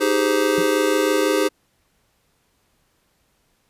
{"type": "chord", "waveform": "square", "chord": "Ab major seventh", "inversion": "second", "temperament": "just", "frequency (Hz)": [311.5, 389.3, 415.3, 519.1], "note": ["Eb4", "G4", "Ab4", "C5"], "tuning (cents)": [2, -12, 0, -14], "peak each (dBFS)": -23, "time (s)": [0, 1.49], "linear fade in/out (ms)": 20}
{"type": "tone with exponential decay", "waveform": "triangle", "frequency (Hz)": 174.61, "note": "F3", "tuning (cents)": 0, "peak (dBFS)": -20, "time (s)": [0.58, 0.68], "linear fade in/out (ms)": 2, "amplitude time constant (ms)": 21}
{"effects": ["pink hiss -65 dBFS RMS until 3.69 s", "resampled to 32000 Hz"]}